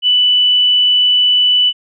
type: tone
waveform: sine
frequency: 2978 Hz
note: F#7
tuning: 11 cents sharp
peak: -8 dBFS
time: 0.02-1.73 s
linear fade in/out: 50 ms
effects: none